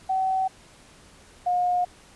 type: tone pair in turn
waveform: sine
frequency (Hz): 759 / 716.4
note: F#5 / F5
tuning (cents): +44 / +44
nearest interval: minor second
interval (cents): 100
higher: first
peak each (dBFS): -21 / -20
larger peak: second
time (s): 0.09-0.48 / 1.46-1.85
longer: neither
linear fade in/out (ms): 10
effects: pink hiss -52 dBFS RMS until 2.15 s + resampled to 24000 Hz